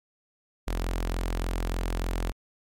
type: tone with notch filter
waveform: sawtooth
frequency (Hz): 43.37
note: F1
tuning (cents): -11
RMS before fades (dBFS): -29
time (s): 0.67-2.32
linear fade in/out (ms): 10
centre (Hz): 130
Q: 0.97
effects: MP3 64 kbps

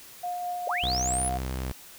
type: tone with tremolo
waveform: sine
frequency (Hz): 712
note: F5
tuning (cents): +33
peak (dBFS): -28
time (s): 0.23-1.38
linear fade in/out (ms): 10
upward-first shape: triangle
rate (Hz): 4.7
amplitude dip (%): 30
type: linear sweep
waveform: sine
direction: up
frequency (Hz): 440 to 10548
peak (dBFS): -27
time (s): 0.67-1.29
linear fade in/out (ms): 5
type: tone with pitch glide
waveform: sawtooth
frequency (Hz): 63.3 to 64.63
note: B1 to C2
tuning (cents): +43 to -21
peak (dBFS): -26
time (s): 0.83-1.72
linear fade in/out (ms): 0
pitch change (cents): +36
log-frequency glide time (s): 1.03-1.38
effects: white hiss -48 dBFS RMS until 1.98 s

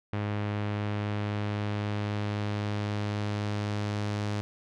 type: tone with low-pass filter sweep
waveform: sawtooth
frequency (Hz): 103.83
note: G#2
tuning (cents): 0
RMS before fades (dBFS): -31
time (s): 0.13-4.41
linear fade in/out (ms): 0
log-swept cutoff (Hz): 2600 to 5700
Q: 1
effects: none

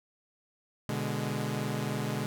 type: chord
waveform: sawtooth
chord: G# diminished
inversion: first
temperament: equal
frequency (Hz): 123.47 / 146.83 / 207.7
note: B2 / D3 / G#3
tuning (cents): 0 / 0 / 0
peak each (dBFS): -31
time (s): 0.89-2.26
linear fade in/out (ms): 0
effects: none

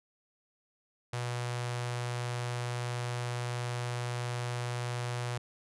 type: tone with notch filter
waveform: sawtooth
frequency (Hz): 121.5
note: B2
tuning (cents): -28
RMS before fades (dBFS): -35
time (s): 1.13-5.38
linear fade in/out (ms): 5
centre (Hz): 250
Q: 0.72
effects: resampled to 24000 Hz

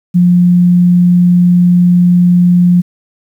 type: tone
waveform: sine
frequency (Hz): 177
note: F3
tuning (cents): +23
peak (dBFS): -4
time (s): 0.14-2.82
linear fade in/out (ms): 20
effects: 7-bit

